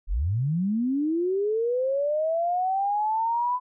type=linear sweep; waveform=sine; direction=up; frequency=32.73 to 1006 Hz; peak=-22 dBFS; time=0.07-3.6 s; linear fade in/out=50 ms; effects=none